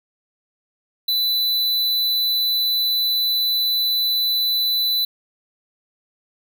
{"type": "tone", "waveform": "square", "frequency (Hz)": 3992, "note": "B7", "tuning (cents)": 18, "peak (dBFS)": -18, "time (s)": [1.08, 5.05], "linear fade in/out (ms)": 5, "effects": []}